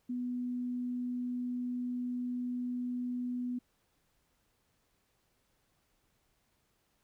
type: tone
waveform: sine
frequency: 246.9 Hz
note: B3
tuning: in tune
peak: -33 dBFS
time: 0.09-3.59 s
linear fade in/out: 10 ms
effects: pink hiss -75 dBFS RMS until 7.03 s